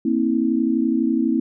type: tone cluster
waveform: sine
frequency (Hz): 231.8 / 263.9 / 323.5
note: A#3 / C4 / E4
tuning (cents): -10 / +15 / -32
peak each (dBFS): -21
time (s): 0.05-1.4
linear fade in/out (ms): 5
effects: none